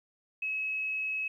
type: tone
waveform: sine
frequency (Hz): 2570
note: E7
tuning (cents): -45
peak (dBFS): -30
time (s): 0.42-1.28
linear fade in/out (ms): 5
effects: 11-bit